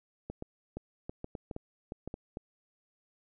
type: clicks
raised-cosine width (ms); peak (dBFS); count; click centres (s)
2; -25; 12; 0.3 / 0.424 / 0.77 / 1.095 / 1.244 / 1.352 / 1.512 / 1.564 / 1.921 / 2.076 / 2.141 / 2.371
effects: none